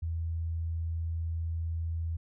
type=tone; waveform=sine; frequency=82.41 Hz; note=E2; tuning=in tune; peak=-30 dBFS; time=0.02-2.17 s; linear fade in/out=10 ms; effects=none

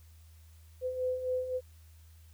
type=beating tone pair; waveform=sine; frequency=505 / 508.8 Hz; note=B4 / C5; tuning=+39 / -48 cents; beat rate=3.8 Hz; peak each=-38 / -31 dBFS; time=0.81-1.61 s; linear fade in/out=50 ms; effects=added 80 Hz sine -53 dBFS peak until 2.33 s + white hiss -66 dBFS RMS until 2.33 s

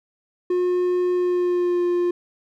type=tone with pitch glide; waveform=triangle; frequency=359.4 to 352 Hz; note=F4 to F4; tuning=+50 to +14 cents; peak=-16 dBFS; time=0.5-2.11 s; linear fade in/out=5 ms; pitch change=-36 cents; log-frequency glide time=1.12-1.84 s; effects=none

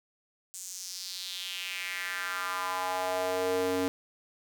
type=tone with high-pass filter sweep; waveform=square; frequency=92.3 Hz; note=F#2; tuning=4 cents flat; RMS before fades=-33 dBFS; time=0.54-3.88 s; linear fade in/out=0 ms; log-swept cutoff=7600 to 330 Hz; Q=3.1; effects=none

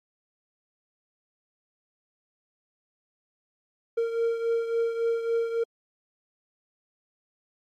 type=beating tone pair; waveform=triangle; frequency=460.8 / 464.4 Hz; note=A#4 / A#4; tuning=-20 / -7 cents; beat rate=3.6 Hz; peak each=-23 / -30 dBFS; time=3.97-5.64 s; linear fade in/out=10 ms; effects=AAC 64 kbps

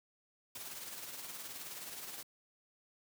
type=noise with tremolo; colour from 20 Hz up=white; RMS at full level=-44 dBFS; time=0.55-2.23 s; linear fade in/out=5 ms; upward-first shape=triangle; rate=19 Hz; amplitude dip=50%; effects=high-pass 100 Hz 12 dB/octave

